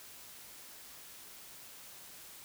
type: silence
effects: white hiss -52 dBFS RMS until 2.44 s